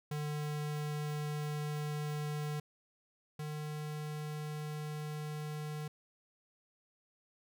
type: tone pair in turn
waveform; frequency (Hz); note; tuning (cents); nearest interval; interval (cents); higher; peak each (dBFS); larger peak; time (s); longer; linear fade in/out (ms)
square; 149.5 / 151.24; D3 / D#3; +31 / -49; unison; 20; second; -36 / -39; first; 0.11-2.6 / 3.39-5.88; neither; 5
effects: none